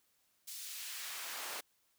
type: noise with high-pass filter sweep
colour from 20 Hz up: pink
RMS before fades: -44 dBFS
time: 0.47-1.61 s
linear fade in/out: 10 ms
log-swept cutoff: 5400 to 570 Hz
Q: 0.71
effects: white hiss -75 dBFS RMS until 1.98 s